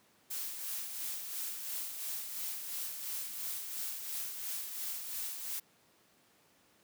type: noise with tremolo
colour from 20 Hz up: blue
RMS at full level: -38 dBFS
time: 0.3-5.6 s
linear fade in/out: 10 ms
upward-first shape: sine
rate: 2.9 Hz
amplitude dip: 45%
effects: pink hiss -67 dBFS RMS until 6.83 s + high-pass 150 Hz 12 dB/octave